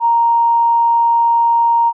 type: tone with tanh clipping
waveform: triangle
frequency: 932.3 Hz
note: A#5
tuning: in tune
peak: -9 dBFS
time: 0-1.93 s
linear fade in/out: 50 ms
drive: 3 dB
effects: resampled to 8000 Hz